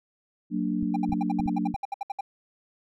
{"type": "chord", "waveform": "sine", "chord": "Gb augmented", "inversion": "none", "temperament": "equal with one note detuned", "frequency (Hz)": [185, 229.7, 293.7], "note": ["Gb3", "Bb3", "D4"], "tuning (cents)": [0, -25, 0], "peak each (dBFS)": -29, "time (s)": [0.5, 1.74], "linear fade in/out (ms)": 50}
{"type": "clicks", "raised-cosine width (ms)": 5, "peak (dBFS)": -23, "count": 6, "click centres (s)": [0.828, 1.094, 1.129, 1.398, 1.46, 1.742]}
{"type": "tone bursts", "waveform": "triangle", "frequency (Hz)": 797, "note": "G5", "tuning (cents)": 28, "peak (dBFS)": -25, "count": 15, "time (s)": [0.94, 2.209], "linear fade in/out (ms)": 5, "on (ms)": 23, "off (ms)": 66}
{"effects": []}